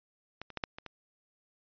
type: clicks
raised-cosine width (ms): 0.3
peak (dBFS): -24 / -30 / -19 / -15 / -26 / -26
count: 6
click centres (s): 0.416 / 0.503 / 0.573 / 0.638 / 0.785 / 0.863
effects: resampled to 11025 Hz